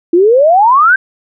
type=exponential sweep; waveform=sine; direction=up; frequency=329.6 to 1600 Hz; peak=-4 dBFS; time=0.13-0.96 s; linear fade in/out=5 ms; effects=none